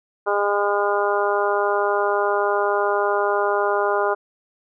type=harmonic tone; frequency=203.6 Hz; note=G#3; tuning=34 cents flat; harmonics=2 / 3 / 4 / 5 / 6 / 7; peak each=-22 / -24 / -25 / -26 / -27 / -27 dBFS; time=0.26-4.15 s; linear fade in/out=20 ms; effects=none